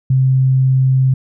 sine tone, 131.4 Hz, C3, 8 cents sharp, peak -9 dBFS, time 0.1-1.14 s, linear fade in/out 5 ms, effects none

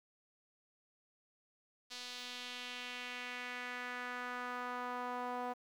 sawtooth tone with band-pass filter sweep, 247.1 Hz, B3, 1 cent sharp, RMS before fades -43 dBFS, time 1.9-5.54 s, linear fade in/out 20 ms, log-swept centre 4400 to 820 Hz, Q 1.9, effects 11-bit

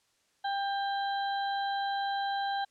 harmonic tone, 794 Hz, G5, 22 cents sharp, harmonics 1 / 2 / 4 / 5, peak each -30 / -38 / -44 / -42 dBFS, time 0.44-2.65 s, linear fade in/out 10 ms, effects white hiss -71 dBFS RMS until 2.7 s + low-pass 8000 Hz 12 dB/octave

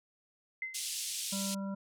sine tone with exponential decay, 2063 Hz, C7, 25 cents flat, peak -32 dBFS, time 0.62-0.93 s, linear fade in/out 2 ms, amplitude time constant 66 ms
white band-pass noise, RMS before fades -38 dBFS, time 0.74-1.55 s, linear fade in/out 10 ms, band 2900 to 10000 Hz, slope 24 dB/octave
harmonic tone, 196 Hz, G3, in tune, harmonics 1 / 3 / 5 / 7, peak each -35 / -45 / -49 / -52 dBFS, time 1.32-1.75 s, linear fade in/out 10 ms
effects none

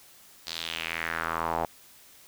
square tone with band-pass filter sweep, 41.2 Hz, E1, in tune, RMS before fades -32 dBFS, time 0.47-1.65 s, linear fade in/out 0 ms, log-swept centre 4600 to 750 Hz, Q 3, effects white hiss -54 dBFS RMS until 2.27 s

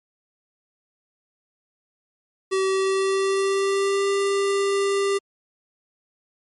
square tone with pitch glide, 382.6 to 396.6 Hz, G4 to G4, -42 to +20 cents, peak -20 dBFS, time 2.51-5.19 s, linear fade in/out 20 ms, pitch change +62 cents, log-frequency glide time 2.64-4.09 s, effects MP3 48 kbps

